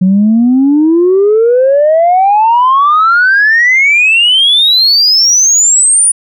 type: exponential sweep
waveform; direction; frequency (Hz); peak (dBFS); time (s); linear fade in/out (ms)
sine; up; 181.6 to 9730; -3; 0.01-6.12; 10
effects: tanh soft clip ceiling -1 dBFS